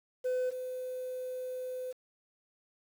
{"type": "tone pair in turn", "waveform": "sine", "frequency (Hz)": [506, 507.8], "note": ["B4", "B4"], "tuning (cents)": [42, 48], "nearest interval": "unison", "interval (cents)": 6, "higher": "second", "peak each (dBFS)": [-26, -35], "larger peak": "first", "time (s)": [[0.24, 0.51], [0.51, 1.93]], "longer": "second", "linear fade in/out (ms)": 20, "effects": ["tanh soft clip ceiling -28 dBFS", "9-bit"]}